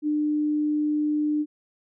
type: tone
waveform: sine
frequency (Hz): 300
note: D4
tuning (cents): +37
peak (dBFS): -21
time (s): 0.02-1.46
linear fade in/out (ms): 50
effects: none